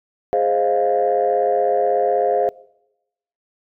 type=chord; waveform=sine; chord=F minor seventh; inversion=first; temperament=equal; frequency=415.3 / 523.3 / 622.3 / 698.5 Hz; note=Ab4 / C5 / Eb5 / F5; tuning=0 / 0 / 0 / 0 cents; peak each=-20 / -19 / -23 / -18 dBFS; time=0.33-2.49 s; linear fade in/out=0 ms; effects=noise-tail reverb RT60 0.9 s tail -23 dB re dry + tanh soft clip ceiling -8 dBFS